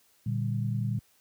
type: chord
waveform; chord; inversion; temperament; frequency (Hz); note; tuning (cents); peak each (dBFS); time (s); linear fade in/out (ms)
sine; G minor; first; equal; 116.54 / 146.83 / 196; Bb2 / D3 / G3; 0 / 0 / 0; -28 / -34 / -34; 0.26-0.99; 5
effects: white hiss -65 dBFS RMS until 1.2 s + high-pass 60 Hz 12 dB/octave